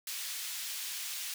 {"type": "high-pass noise", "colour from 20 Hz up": "pink", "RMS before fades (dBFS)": -39, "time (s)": [0.07, 1.34], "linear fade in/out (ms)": 2, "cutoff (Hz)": 2900, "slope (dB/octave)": 12, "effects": []}